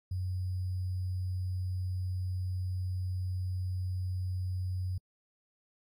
sine tone with sample-and-hold, 92 Hz, F#2, 9 cents flat, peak -31 dBFS, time 0.11-4.98 s, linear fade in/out 5 ms, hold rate 4900 Hz, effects AAC 48 kbps

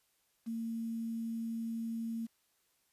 sine tone with quantisation, 228 Hz, A#3, 38 cents flat, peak -35 dBFS, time 0.46-2.27 s, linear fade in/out 20 ms, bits 10, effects white hiss -75 dBFS RMS until 2.92 s + resampled to 32000 Hz

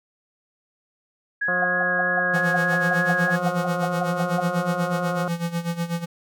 sine tone with vibrato, 1661.2 Hz, G#6, in tune, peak -21 dBFS, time 1.41-3.36 s, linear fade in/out 10 ms, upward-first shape triangle, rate 3.2 Hz, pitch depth 13 cents each way
harmonic tone, 178.8 Hz, F3, 41 cents sharp, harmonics 1 / 2 / 3 / 4 / 6 / 7 / 8, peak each -32 / -37 / -28 / -31 / -34 / -34 / -33 dBFS, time 1.48-5.28 s, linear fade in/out 2 ms
sine tone bursts, 722 Hz, F#5, 43 cents flat, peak -22 dBFS, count 16, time 1.62-4.404 s, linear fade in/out 5 ms, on 24 ms, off 160 ms
square tone with tremolo, 169.9 Hz, F3, 47 cents flat, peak -22 dBFS, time 2.33-6.06 s, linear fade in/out 20 ms, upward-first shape sine, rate 8.1 Hz, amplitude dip 80%
effects none

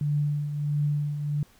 sine tone with tremolo, 146.9 Hz, D3, 1 cent sharp, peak -21 dBFS, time 0.01-1.43 s, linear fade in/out 2 ms, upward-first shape triangle, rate 1.5 Hz, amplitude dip 60%, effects pink hiss -59 dBFS RMS until 1.59 s

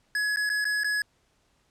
square tone with dropouts, 1687 Hz, G#6, 27 cents sharp, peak -25 dBFS, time 0.15-1.02 s, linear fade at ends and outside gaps 2 ms, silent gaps 0.361-0.37 / 0.493-0.499 / 0.644-0.652 / 0.835-0.844 s, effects pink hiss -68 dBFS RMS until 1.7 s + low-pass 9000 Hz 12 dB/octave

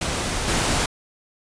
pink noise with level steps, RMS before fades -25 / -21 dBFS, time 0.01-0.86 s, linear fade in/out 5 ms, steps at 0.47 s, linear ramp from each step 20 ms, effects resampled to 22050 Hz

